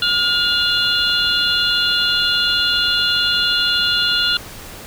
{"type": "tone cluster", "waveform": "sine", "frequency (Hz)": [1423, 2838, 3450, 4131], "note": ["F6", "F7", "A7", "C8"], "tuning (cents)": [32, 27, -35, -23], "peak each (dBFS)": -20, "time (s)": [0.02, 4.37], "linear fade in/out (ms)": 2, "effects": ["pink hiss -35 dBFS RMS until 4.86 s"]}